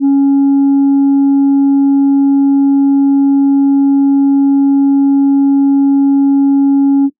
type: tone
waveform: sine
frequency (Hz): 277.2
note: C#4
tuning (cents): 0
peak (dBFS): -3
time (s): 0-7.1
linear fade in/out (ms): 50
effects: noise-tail reverb RT60 0.1 s tail -18 dB re dry + tanh soft clip ceiling -5 dBFS